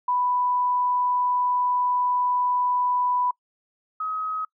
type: tone pair in turn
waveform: sine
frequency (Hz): 990 / 1269.2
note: B5 / D#6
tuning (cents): +4 / +34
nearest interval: major third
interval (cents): 430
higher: second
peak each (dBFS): -20 / -25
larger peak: first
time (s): 0.08-3.31 / 4-4.45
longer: first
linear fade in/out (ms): 5
effects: noise-tail reverb RT60 0.1 s tail -25 dB re dry